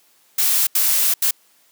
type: noise bursts at uneven times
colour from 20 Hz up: blue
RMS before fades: -17 dBFS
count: 3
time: 0.38-0.67 / 0.75-1.14 / 1.22-1.31 s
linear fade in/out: 5 ms
effects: white hiss -57 dBFS RMS until 1.71 s + high-pass 200 Hz 12 dB/octave